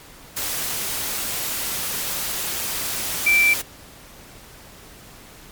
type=tone in noise; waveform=sine; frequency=2341 Hz; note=D7; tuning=6 cents flat; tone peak=-13 dBFS; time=3.26-3.54 s; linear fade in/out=10 ms; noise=white; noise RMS=-26 dBFS; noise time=0.36-3.62 s; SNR=+10 dB; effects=pink hiss -44 dBFS RMS until 5.51 s + MP3 96 kbps